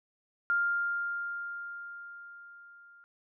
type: tone with level ramp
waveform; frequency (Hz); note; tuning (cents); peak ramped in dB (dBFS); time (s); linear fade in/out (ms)
sine; 1400; F6; +4; -24 to -54; 0.5-3.04; 0
effects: none